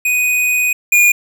square tone pair in turn, 2489 / 2435 Hz, D#7 / D#7, 0 / -38 cents, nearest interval unison, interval 38 cents, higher first, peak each -13 / -8 dBFS, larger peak second, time 0.05-0.73 / 0.92-1.12 s, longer first, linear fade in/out 5 ms, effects none

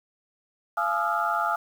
sine tone cluster, 687 / 849 / 1217 / 1317 / 1398 Hz, F5 / G#5 / D#6 / E6 / F6, -29 / +38 / -39 / -2 / +1 cents, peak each -29 dBFS, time 0.77-1.56 s, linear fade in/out 5 ms, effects tanh soft clip ceiling -11 dBFS + 8-bit

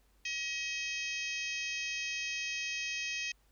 harmonic tone, 636 Hz, D#5, 38 cents sharp, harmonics 3 / 4 / 5 / 6 / 7 / 8 / 9 / 10, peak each -43 / -37 / -43 / -51 / -50 / -45 / -50 / -45 dBFS, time 0.25-3.32 s, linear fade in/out 5 ms, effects added 50 Hz sine -66 dBFS peak until 3.51 s + pink hiss -72 dBFS RMS until 3.51 s

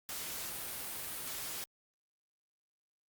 white noise, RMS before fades -41 dBFS, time 0.09-1.64 s, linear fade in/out 0 ms, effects Opus 48 kbps

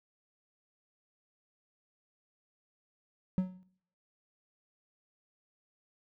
triangle tone with exponential decay, 185 Hz, F#3, in tune, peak -21 dBFS, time 3.38-3.63 s, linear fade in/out 0 ms, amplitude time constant 53 ms, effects noise-tail reverb RT60 0.6 s tail -19 dB re dry

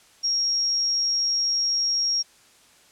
sine tone, 5588 Hz, F8, in tune, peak -20 dBFS, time 0.23-2.23 s, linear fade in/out 20 ms, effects white hiss -55 dBFS RMS until 2.91 s + low-pass 9000 Hz 12 dB/octave

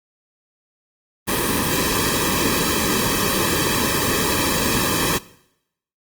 pink noise with comb filter, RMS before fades -20 dBFS, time 1.27-5.19 s, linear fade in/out 20 ms, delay 1.4 ms, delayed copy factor -1, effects noise-tail reverb RT60 0.8 s tail -20 dB re dry + Opus 32 kbps

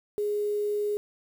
sine tone with quantisation, 415.3 Hz, G#4, in tune, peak -25 dBFS, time 0.18-0.97 s, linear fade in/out 0 ms, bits 8, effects none

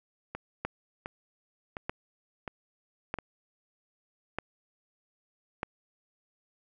two click trains, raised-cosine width 0.5 ms, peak -21 / -16 dBFS, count 5 / 5, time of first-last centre 0.35-3.187 / 0.65-5.631 s, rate 1.41 / 0.803 Hz, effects none

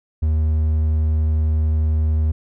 triangle tone, 77.78 Hz, D#2, in tune, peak -13 dBFS, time 0.22-2.32 s, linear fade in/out 10 ms, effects none

